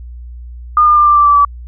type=tone with pitch steps; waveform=sine; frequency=1216 / 1204.8 / 1193.7 / 1182.7 / 1171.9 / 1161.1 / 1150.4 Hz; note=D#6 / D6 / D6 / D6 / D6 / D6 / D6; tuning=-40 / +44 / +28 / +12 / -4 / -20 / -36 cents; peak=-5 dBFS; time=0.77-1.449 s; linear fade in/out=2 ms; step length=97 ms; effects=added 60 Hz sine -27 dBFS peak until 1.67 s